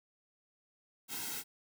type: noise with comb filter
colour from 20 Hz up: white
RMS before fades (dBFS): -40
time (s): 1.08-1.44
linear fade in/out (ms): 50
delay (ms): 1.7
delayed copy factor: -0.85
effects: none